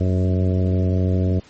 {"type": "harmonic tone with a mistuned harmonic", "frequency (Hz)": 92.5, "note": "F#2", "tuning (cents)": 0, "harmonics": [1, 2, 3, 4, 5, 6, 7], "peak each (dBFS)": [-17, -23, -27, -29, -31, -33, -34], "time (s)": [0, 1.4], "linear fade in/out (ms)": 10, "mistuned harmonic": 1, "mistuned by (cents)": -36, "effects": ["pink hiss -49 dBFS RMS until 1.49 s", "MP3 32 kbps"]}